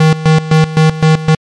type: tone with tremolo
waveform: square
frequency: 157.6 Hz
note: D#3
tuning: 23 cents sharp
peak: -5 dBFS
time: 0-1.35 s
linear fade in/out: 5 ms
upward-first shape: square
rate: 3.9 Hz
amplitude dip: 80%
effects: low-pass 6000 Hz 12 dB/octave + MP3 64 kbps